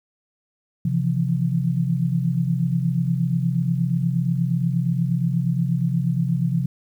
sine tone cluster, 132.4 / 163.8 / 172.2 Hz, C3 / E3 / F3, +21 / -11 / -24 cents, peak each -22 / -26 / -22 dBFS, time 0.85-6.66 s, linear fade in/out 5 ms, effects 9-bit

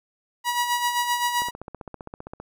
sawtooth tone with tremolo, 966 Hz, B5, 39 cents flat, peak -16 dBFS, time 0.44-1.51 s, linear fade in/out 50 ms, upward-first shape sine, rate 7.7 Hz, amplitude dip 55%
click train, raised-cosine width 1 ms, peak -22 dBFS, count 16, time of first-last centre 1.42-2.4 s, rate 15.3 Hz
effects none

